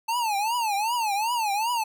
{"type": "tone with vibrato", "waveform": "square", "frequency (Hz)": 880, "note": "A5", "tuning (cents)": 0, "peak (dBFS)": -24, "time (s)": [0.08, 1.84], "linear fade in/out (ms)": 10, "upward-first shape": "triangle", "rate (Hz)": 2.6, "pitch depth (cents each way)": 210, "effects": []}